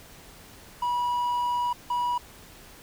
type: tone bursts at uneven times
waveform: triangle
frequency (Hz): 972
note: B5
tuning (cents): -28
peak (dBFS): -22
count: 2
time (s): 0.82-1.73 / 1.9-2.18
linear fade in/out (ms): 5
effects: pink hiss -49 dBFS RMS until 2.82 s